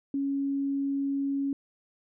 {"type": "tone", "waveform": "sine", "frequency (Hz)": 277.2, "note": "C#4", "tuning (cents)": 0, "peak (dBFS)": -26, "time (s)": [0.14, 1.53], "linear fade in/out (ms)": 2, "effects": []}